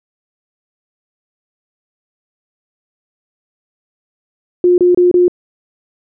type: tone bursts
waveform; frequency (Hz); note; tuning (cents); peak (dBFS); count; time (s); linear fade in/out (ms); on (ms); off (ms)
sine; 356.4; F4; +35; -6; 4; 4.64-5.281; 2; 140; 27
effects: none